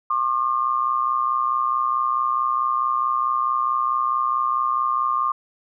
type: tone pair together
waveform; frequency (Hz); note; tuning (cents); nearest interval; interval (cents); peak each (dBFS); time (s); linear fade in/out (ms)
sine; 1074 / 1198.6; C6 / D6; +45 / +35; major second; 190; -22 / -21; 0.1-5.32; 5
effects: none